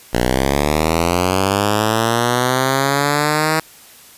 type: linear sweep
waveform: 5% pulse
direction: up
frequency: 58.27 to 159.4 Hz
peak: -3 dBFS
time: 0.13-3.6 s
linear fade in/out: 5 ms
effects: white hiss -43 dBFS RMS until 4.17 s + resampled to 32000 Hz